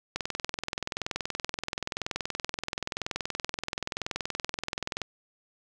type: click train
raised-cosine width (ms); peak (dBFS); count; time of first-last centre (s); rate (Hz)
0.2; -13; 103; 0.16-5.017; 21
effects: none